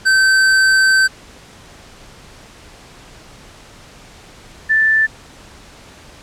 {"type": "tone pair in turn", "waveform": ["square", "sine"], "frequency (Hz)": [1545, 1764], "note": ["G6", "A6"], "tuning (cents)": [-26, 4], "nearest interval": "major second", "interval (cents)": 230, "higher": "second", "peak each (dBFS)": -10, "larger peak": "neither", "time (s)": [[0.05, 1.08], [4.69, 5.07]], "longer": "first", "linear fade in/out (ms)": 20, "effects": ["pink hiss -41 dBFS RMS until 6.22 s", "low-pass 8000 Hz 12 dB/octave"]}